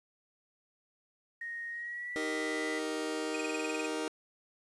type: tone with pitch glide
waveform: sine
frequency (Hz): 1864.7 to 1987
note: A#6 to B6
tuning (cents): 0 to +10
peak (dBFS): -37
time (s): 1.41-2.79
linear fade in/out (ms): 5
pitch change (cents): +110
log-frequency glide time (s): 1.7-2.25
type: chord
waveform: sawtooth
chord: Eb major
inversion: none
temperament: just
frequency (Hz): 311.1 / 388.9 / 466.7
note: Eb4 / G4 / Bb4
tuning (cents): 0 / -14 / +2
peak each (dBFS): -32 / -37 / -33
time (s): 2.16-4.08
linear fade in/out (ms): 0
type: tone bursts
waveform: square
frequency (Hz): 2494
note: D#7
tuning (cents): +3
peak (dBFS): -36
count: 11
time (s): 3.34-3.863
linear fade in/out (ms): 5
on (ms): 23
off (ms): 27
effects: resampled to 24000 Hz + 11-bit